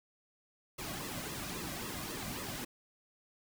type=noise with flanger; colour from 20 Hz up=pink; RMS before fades=-41 dBFS; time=0.78-2.65 s; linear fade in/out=10 ms; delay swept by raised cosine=1.3 to 2.29 ms; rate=3.7 Hz; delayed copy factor=-0.7; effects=none